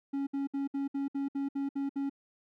triangle tone bursts, 277.2 Hz, C#4, in tune, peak -28 dBFS, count 10, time 0.13-2.097 s, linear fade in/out 10 ms, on 140 ms, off 63 ms, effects none

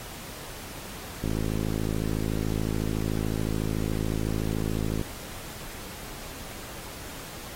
click train, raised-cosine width 3 ms, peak -16 dBFS, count 204, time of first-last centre 1.24-5.013 s, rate 53.8 Hz, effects pink hiss -41 dBFS RMS until 7.55 s + AAC 48 kbps

